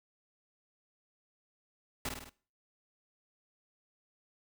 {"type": "noise with echo", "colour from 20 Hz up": "pink", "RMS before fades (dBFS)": -36, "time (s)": [2.05, 2.09], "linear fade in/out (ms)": 2, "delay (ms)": 51, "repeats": 4, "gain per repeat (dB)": -4, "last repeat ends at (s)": 2.294, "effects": ["noise-tail reverb RT60 0.4 s tail -20 dB re dry"]}